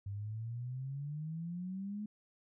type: exponential sweep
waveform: sine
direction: up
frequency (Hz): 98 to 213.6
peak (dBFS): -38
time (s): 0.06-2.06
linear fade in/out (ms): 5
effects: none